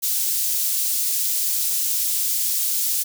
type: high-pass noise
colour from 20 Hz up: white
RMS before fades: -22 dBFS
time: 0.02-3.04 s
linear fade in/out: 20 ms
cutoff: 5300 Hz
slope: 12 dB/octave
effects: none